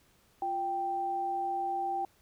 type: tone pair together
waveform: sine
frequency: 349.2 / 783.9 Hz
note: F4 / G5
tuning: 0 / 0 cents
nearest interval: octave + major second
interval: 1400 cents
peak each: -40 / -30 dBFS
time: 0.42-2.05 s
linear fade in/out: 2 ms
effects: pink hiss -66 dBFS RMS until 2.21 s